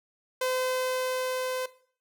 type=tone with level ramp; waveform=sawtooth; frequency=512 Hz; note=C5; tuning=38 cents flat; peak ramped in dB=-22 to -26 dBFS; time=0.41-1.66 s; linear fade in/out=5 ms; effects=noise-tail reverb RT60 0.5 s tail -17 dB re dry